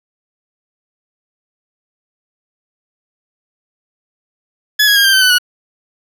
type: tone with pitch steps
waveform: 20% pulse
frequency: 1701 / 1659.3 / 1618.6 / 1578.9 / 1540.1 / 1502.3 / 1465.5 Hz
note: G#6 / G#6 / G#6 / G6 / G6 / F#6 / F#6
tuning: +41 / -2 / -45 / +12 / -31 / +26 / -17 cents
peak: -3 dBFS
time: 4.79-5.385 s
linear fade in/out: 10 ms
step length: 85 ms
effects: none